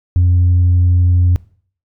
sine tone, 88.8 Hz, F2, 29 cents sharp, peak -6 dBFS, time 0.16-1.36 s, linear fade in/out 0 ms, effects noise-tail reverb RT60 0.5 s tail -21 dB re dry + tanh soft clip ceiling -6 dBFS

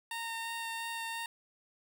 15% pulse tone with vibrato, 917 Hz, A#5, 29 cents flat, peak -30 dBFS, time 0.11-1.26 s, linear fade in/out 2 ms, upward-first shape sine, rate 2.9 Hz, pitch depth 10 cents each way, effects none

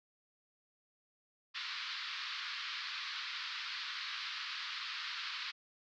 white band-pass noise, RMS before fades -42 dBFS, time 1.54-5.52 s, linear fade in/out 20 ms, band 1100 to 4700 Hz, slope 48 dB/octave, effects none

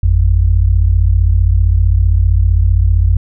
sine tone pair together, 51.91 / 87.31 Hz, G#1 / F2, 0 / 0 cents, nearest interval major sixth, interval 900 cents, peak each -10 dBFS, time 0.03-3.17 s, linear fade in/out 5 ms, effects none

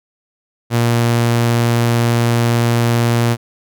sawtooth tone, 117.9 Hz, A#2, 20 cents sharp, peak -8 dBFS, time 0.7-3.37 s, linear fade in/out 50 ms, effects none

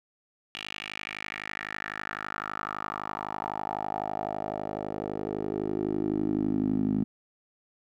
10% pulse tone with band-pass filter sweep, 51.91 Hz, G#1, in tune, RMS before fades -32 dBFS, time 0.55-7.04 s, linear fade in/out 0 ms, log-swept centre 2900 to 230 Hz, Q 3.7, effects none

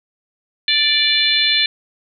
harmonic tone, 587.3 Hz, D5, in tune, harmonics 3 / 4 / 5 / 6 / 7, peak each -23 / -20 / -22 / -17 / -18 dBFS, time 0.68-1.66 s, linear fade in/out 2 ms, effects none

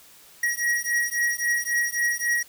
square beating tone pair, 1900 / 1903.7 Hz, A#6 / A#6, +33 / +36 cents, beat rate 3.7 Hz, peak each -26 dBFS, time 0.43-2.43 s, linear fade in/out 5 ms, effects white hiss -51 dBFS RMS until 2.48 s

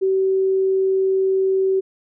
sine tone, 382.3 Hz, G4, 43 cents flat, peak -15 dBFS, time 0.01-1.81 s, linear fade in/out 20 ms, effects none

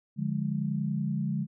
sine chord, D diminished, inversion none, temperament equal with one note detuned, 146.83 / 177.05 / 207.7 Hz, D3 / F3 / Ab3, 0 / +24 / 0 cents, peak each -31 / -33 / -31 dBFS, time 0.16-1.47 s, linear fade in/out 50 ms, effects none

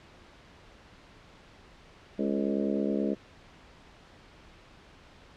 harmonic tone with a mistuned harmonic, 69.3 Hz, C#2, in tune, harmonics 3 / 4 / 5 / 6 / 7 / 8 / 9, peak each -30 / -32 / -34 / -36 / -37 / -38 / -39 dBFS, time 2.18-3.15 s, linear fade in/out 20 ms, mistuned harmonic 6, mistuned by +31 cents, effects pink hiss -54 dBFS RMS until 5.36 s + low-pass 4000 Hz 12 dB/octave

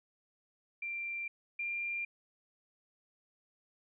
sine tone pair in turn, 2365 / 2388 Hz, D7 / D7, +12 / +28 cents, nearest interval unison, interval 16 cents, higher second, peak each -36 / -34 dBFS, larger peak second, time 0.82-1.28 / 1.59-2.05 s, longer neither, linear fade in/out 5 ms, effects none

